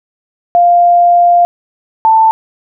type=tone pair in turn; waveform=sine; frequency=698.5 / 887.4 Hz; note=F5 / A5; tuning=0 / +14 cents; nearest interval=major third; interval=414 cents; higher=second; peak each=-4 dBFS; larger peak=neither; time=0.55-1.45 / 2.05-2.31 s; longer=first; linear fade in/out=0 ms; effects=none